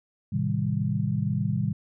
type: chord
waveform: sine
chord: A half-diminished seventh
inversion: none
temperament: just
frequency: 110 / 132 / 158.4 / 198 Hz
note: A2 / C3 / Eb3 / G3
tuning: 0 / +16 / +31 / +18 cents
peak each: -29 dBFS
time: 0.32-1.73 s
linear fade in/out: 10 ms
effects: none